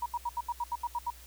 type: tone bursts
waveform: sine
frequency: 955 Hz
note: A#5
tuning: 42 cents sharp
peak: -29 dBFS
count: 10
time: 0.02-1.104 s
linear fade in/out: 5 ms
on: 40 ms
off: 76 ms
effects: added 60 Hz sine -51 dBFS peak until 1.26 s + white hiss -54 dBFS RMS until 1.26 s

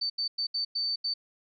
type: tone bursts at uneven times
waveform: sine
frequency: 4558 Hz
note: C#8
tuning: 47 cents sharp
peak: -27 dBFS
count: 6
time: 0.01-0.1 / 0.18-0.28 / 0.38-0.47 / 0.54-0.65 / 0.75-0.96 / 1.04-1.14 s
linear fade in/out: 10 ms
effects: none

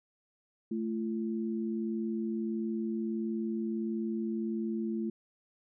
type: tone pair together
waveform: sine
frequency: 220.1 / 341.6 Hz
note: A3 / F4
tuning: +1 / -38 cents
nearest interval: minor sixth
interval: 761 cents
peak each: -32 / -36 dBFS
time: 0.71-5.1 s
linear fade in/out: 5 ms
effects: none

